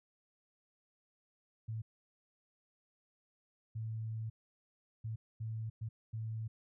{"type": "tone bursts at uneven times", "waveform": "sine", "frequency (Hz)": 111.1, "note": "A2", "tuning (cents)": 17, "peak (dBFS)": -37, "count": 6, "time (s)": [[1.68, 1.82], [3.75, 4.3], [5.04, 5.16], [5.4, 5.7], [5.81, 5.89], [6.13, 6.48]], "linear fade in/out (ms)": 10, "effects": []}